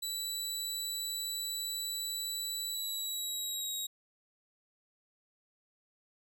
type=tone with pitch glide; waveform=20% pulse; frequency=3951 to 3801 Hz; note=B7 to A#7; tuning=0 to +33 cents; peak=-29 dBFS; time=0.02-3.87 s; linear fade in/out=10 ms; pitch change=-67 cents; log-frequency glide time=2.67-3.76 s; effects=none